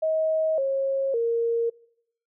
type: tone with pitch steps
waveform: sine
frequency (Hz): 634 / 542.4 / 464.1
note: D#5 / C#5 / A#4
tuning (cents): +32 / -38 / -8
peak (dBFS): -21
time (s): 0.02-1.7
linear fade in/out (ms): 10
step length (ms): 560
effects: noise-tail reverb RT60 0.7 s tail -23 dB re dry